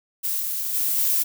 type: noise with level steps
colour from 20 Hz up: violet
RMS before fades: -25 / -27 / -23 / -21 dBFS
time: 0.23-1.24 s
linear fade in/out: 20 ms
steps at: 0.39 / 0.73 / 0.96 s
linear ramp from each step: 20 ms
effects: none